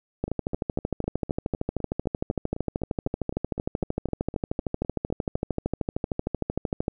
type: two click trains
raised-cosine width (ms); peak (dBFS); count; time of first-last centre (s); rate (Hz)
2; -12 / -20; 88 / 21; 0.24-6.881 / 0.28-5.356; 13.1 / 3.94
effects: none